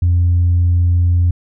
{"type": "tone", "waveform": "sine", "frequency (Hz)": 87.31, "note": "F2", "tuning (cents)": 0, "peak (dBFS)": -8, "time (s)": [0.02, 1.31], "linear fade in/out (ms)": 5, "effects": ["tanh soft clip ceiling -7 dBFS"]}